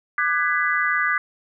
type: chord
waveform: sine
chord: G# half-diminished seventh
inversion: second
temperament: just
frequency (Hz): 1196.1 / 1495.1 / 1661.2 / 1993.5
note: D6 / F#6 / G#6 / B6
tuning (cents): +31 / +18 / 0 / +16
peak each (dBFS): -24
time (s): 0.18-1.18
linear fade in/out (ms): 2
effects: none